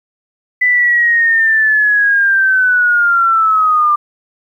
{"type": "linear sweep", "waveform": "sine", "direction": "down", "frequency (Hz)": [2000, 1188], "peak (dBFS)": -8, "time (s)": [0.61, 3.96], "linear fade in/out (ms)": 10, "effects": ["8-bit"]}